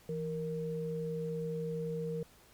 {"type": "tone pair together", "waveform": "sine", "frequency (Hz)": [164.81, 465.9], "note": ["E3", "A#4"], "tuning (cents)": [0, -1], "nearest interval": "octave + tritone", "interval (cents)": 1799, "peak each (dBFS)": [-37, -36], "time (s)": [0.09, 2.23], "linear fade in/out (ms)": 2, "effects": ["pink hiss -61 dBFS RMS until 2.53 s", "MP3 96 kbps"]}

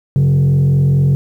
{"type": "tone with frequency modulation", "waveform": "sine", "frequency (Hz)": 139.4, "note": "C#3", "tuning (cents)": 10, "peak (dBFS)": -6, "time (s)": [0.16, 1.15], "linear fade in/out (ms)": 0, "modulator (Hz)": 44.5, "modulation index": 0.48, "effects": ["tanh soft clip ceiling -8 dBFS", "8-bit"]}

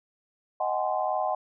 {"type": "chord", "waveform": "sine", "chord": "Ab dominant seventh", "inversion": "second", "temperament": "just", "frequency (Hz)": [623, 747.5, 830.6, 1038.3], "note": ["Eb5", "Gb5", "Ab5", "C6"], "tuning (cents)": [2, 17, 0, -14], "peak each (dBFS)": [-30, -28, -32, -33], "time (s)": [0.6, 1.35], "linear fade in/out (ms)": 5, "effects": []}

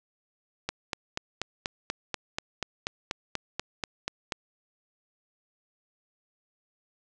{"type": "click train", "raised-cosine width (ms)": 0.2, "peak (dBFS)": -12, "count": 16, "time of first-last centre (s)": [0.69, 4.322], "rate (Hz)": 4.13, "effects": ["resampled to 24000 Hz", "8-bit"]}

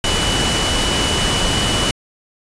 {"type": "tone in noise", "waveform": "sine", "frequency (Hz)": 2960, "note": "F#7", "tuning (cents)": 0, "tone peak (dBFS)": -21, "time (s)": [0.04, 1.91], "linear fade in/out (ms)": 2, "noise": "pink", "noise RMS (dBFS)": -18, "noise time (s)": [0.04, 1.91], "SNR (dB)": -6, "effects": ["resampled to 22050 Hz"]}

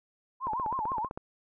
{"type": "tone with vibrato", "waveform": "sine", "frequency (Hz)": 955, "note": "A#5", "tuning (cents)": 42, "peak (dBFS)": -29, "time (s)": [0.4, 1.09], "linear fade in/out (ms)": 50, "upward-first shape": "sine", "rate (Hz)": 6.3, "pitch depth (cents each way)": 210}
{"type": "click train", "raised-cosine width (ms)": 1, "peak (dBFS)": -23, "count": 12, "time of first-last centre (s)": [0.47, 1.175], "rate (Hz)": 15.6}
{"effects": []}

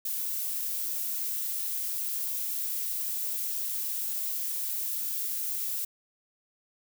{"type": "noise", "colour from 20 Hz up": "violet", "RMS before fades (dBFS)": -32, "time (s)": [0.05, 5.85], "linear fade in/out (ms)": 5, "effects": []}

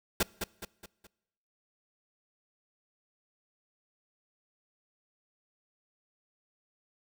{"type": "noise with echo", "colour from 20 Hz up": "pink", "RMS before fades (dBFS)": -26, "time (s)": [0.2, 0.23], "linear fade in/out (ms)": 5, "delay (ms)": 210, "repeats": 4, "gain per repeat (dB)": -7, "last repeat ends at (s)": 1.07, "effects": ["noise-tail reverb RT60 1.0 s tail -24 dB re dry"]}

